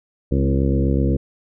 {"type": "harmonic tone with a mistuned harmonic", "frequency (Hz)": 68, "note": "C#2", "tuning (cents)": -33, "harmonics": [1, 2, 3, 4, 5, 6, 7, 8], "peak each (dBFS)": [-19, -21, -24, -24, -26, -32, -28, -33], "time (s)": [0.31, 1.17], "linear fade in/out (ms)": 10, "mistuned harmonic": 4, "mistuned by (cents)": -20, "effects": []}